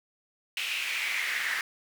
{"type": "noise with high-pass filter sweep", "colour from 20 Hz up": "brown", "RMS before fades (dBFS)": -31, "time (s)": [0.57, 1.61], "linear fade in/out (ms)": 2, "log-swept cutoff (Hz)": [2700, 1800], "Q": 4.7, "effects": []}